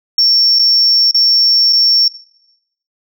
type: tone with dropouts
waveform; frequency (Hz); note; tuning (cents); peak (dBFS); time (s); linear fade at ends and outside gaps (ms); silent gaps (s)
sine; 5460; F8; -40; -6; 0.18-2.08; 2; 0.588-0.593 / 1.111-1.145 / 1.726-1.73
effects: noise-tail reverb RT60 0.8 s tail -18 dB re dry + tanh soft clip ceiling -3 dBFS